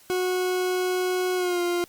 40% pulse tone with pitch glide, 366.1 to 350.4 Hz, F#4 to F4, -18 to +6 cents, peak -22 dBFS, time 0.1-1.84 s, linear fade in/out 0 ms, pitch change -76 cents, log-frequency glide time 1.36-1.61 s, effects white hiss -54 dBFS RMS until 1.88 s + Opus 48 kbps

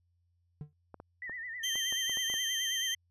triangle tone with exponential decay, 149.2 Hz, D3, 28 cents sharp, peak -33 dBFS, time 0.61-0.73 s, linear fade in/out 0 ms, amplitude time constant 25 ms
clicks, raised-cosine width 1 ms, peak -32 dBFS, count 9, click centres 0.943 / 1.001 / 1.296 / 1.756 / 1.925 / 2.096 / 2.172 / 2.3 / 2.34 s
sine tone with vibrato, 1900 Hz, A#6, 33 cents sharp, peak -38 dBFS, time 1.22-2.95 s, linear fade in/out 2 ms, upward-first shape sine, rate 9.4 Hz, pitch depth 98 cents each way
30% pulse tone, 3136 Hz, G7, in tune, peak -28 dBFS, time 1.63-2.95 s, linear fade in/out 10 ms
effects added 87 Hz sine -70 dBFS peak until 3.1 s + resampled to 32000 Hz

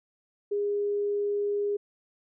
sine tone, 409 Hz, G#4, 26 cents flat, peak -25 dBFS, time 0.51-1.77 s, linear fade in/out 10 ms, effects none

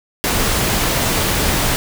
pink noise, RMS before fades -17 dBFS, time 0.24-1.76 s, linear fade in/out 0 ms, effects none

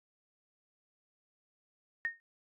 sine tone with exponential decay, 1846 Hz, A#6, 17 cents flat, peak -27 dBFS, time 2.05-2.2 s, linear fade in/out 0 ms, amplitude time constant 31 ms, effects AAC 64 kbps

